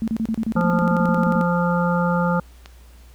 sine tone bursts, 222.9 Hz, A3, 23 cents sharp, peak -19 dBFS, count 16, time 0.02-1.412 s, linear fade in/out 0 ms, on 57 ms, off 32 ms
harmonic tone, 174.4 Hz, F3, 2 cents flat, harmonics 1 / 3 / 5 / 7 / 8, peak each -19 / -24 / -26 / -27 / -28 dBFS, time 0.56-2.4 s, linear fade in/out 5 ms
click, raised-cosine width 0.2 ms, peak -21 dBFS, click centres 2.659 s
effects added 60 Hz sine -43 dBFS peak until 3.14 s + pink hiss -54 dBFS RMS until 3.14 s

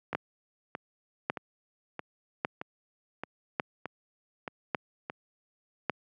two click trains, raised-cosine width 0.5 ms, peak -12 / -20 dBFS, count 6 / 9, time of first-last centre 0.15-5.897 / 0.13-5.099 s, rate 0.87 / 1.61 Hz, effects high-pass 150 Hz 12 dB/octave

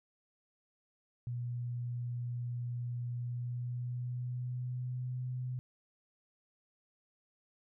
sine tone with pitch glide, 121.2 to 126.2 Hz, B2 to B2, -32 to +38 cents, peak -35 dBFS, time 1.27-5.59 s, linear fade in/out 0 ms, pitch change +70 cents, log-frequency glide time 3.18-5.23 s, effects none

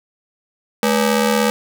sawtooth ring-modulated tone, 350.7 Hz, F4, 7 cents sharp, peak -7 dBFS, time 0.83-1.5 s, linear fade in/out 0 ms, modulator 137 Hz, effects none

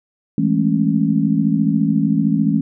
sine chord, A major seventh, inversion second, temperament just, 165 / 206.2 / 220 / 275 Hz, E3 / G#3 / A3 / C#4, +2 / -12 / 0 / -14 cents, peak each -19 dBFS, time 0.38-2.61 s, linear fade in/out 2 ms, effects none

